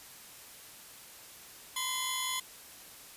15% pulse tone cluster, 990 / 1035 / 3408 Hz, B5 / C6 / G#7, +4 / -19 / +44 cents, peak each -36 / -29 / -28 dBFS, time 1.76-2.4 s, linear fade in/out 5 ms, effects white hiss -51 dBFS RMS until 3.16 s + resampled to 32000 Hz

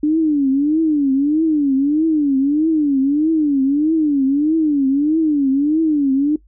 sine tone with vibrato, 293.7 Hz, D4, in tune, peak -12 dBFS, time 0.03-6.36 s, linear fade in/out 5 ms, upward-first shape triangle, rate 1.6 Hz, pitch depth 190 cents each way, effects noise-tail reverb RT60 0.1 s tail -19 dB re dry + added 50 Hz sine -47 dBFS peak until 6.47 s

